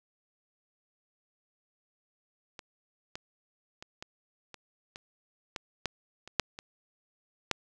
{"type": "clicks", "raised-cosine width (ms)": 0.2, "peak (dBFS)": [-25, -21, -26, -23, -27, -25, -18, -13, -28, -6, -24, -9], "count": 12, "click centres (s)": [2.592, 3.155, 3.825, 4.025, 4.543, 4.959, 5.562, 5.857, 6.276, 6.397, 6.589, 7.513], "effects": []}